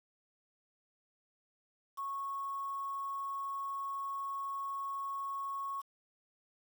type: tone with quantisation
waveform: sine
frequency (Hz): 1102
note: C#6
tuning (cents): -11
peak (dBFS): -36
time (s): 1.97-5.82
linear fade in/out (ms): 20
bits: 9
effects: none